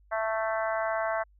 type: harmonic tone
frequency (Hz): 221.1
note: A3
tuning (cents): +9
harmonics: 3 / 4 / 5 / 6 / 7 / 8 / 9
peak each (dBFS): -29 / -35 / -35 / -38 / -36 / -42 / -41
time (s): 0.11-1.24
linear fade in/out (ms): 20
effects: added 50 Hz sine -57 dBFS peak until 1.39 s